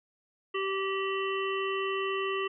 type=harmonic tone with a mistuned harmonic; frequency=387.7 Hz; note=G4; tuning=19 cents flat; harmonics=1 / 3 / 5 / 7 / 8; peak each=-31 / -34 / -39 / -38 / -41 dBFS; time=0.54-2.48 s; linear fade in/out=10 ms; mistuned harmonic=8; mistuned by=-50 cents; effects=none